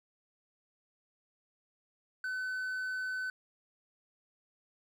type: tone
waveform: triangle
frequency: 1513 Hz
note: F#6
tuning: 38 cents sharp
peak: -32 dBFS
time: 2.24-3.3 s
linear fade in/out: 2 ms
effects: none